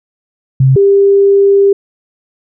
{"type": "tone pair in turn", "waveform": "sine", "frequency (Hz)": [132.7, 397.4], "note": ["C3", "G4"], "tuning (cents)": [25, 24], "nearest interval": "octave + perfect fifth", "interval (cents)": 1899, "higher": "second", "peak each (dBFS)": -4, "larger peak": "neither", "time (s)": [[0.6, 0.76], [0.76, 1.73]], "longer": "second", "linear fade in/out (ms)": 5, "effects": []}